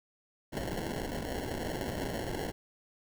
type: noise with sample-and-hold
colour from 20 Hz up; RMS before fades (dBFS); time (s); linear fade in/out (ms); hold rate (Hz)
blue; -36; 0.52-2.52; 20; 1225
effects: none